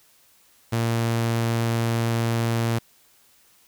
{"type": "tone", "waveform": "sawtooth", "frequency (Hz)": 115.6, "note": "A#2", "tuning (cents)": -14, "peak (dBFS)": -17, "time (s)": [0.72, 2.79], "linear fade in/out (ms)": 10, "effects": ["white hiss -58 dBFS RMS until 3.67 s"]}